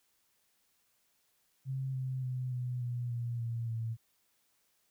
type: tone with pitch steps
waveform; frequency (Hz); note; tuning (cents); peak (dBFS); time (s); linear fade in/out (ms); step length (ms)
sine; 133.1 / 130.14 / 127.24 / 124.4 / 121.63 / 118.92 / 116.27 / 113.68; C3 / C3 / C3 / B2 / B2 / A#2 / A#2 / A#2; +30 / -9 / -48 / +13 / -26 / +35 / -4 / -43; -33; 1.65-3.97; 50; 290
effects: white hiss -74 dBFS RMS until 4.9 s